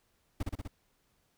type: noise with echo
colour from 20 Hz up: brown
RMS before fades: -32 dBFS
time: 0.4-0.43 s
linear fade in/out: 5 ms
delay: 62 ms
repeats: 4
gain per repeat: -2 dB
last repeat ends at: 0.678 s
effects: pink hiss -73 dBFS RMS until 1.37 s